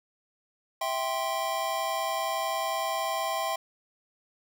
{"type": "chord", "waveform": "square", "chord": "C major", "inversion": "first", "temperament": "just", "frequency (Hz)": [654.1, 784.9, 1046.5], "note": ["E5", "G5", "C6"], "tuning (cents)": [-14, 2, 0], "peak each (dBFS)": -33, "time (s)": [0.81, 3.56], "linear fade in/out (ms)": 5, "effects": []}